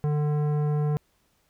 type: tone with tanh clipping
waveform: sine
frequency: 148.8 Hz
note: D3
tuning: 23 cents sharp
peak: -24 dBFS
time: 0.04-0.97 s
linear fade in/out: 0 ms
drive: 14 dB
effects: pink hiss -68 dBFS RMS until 1.49 s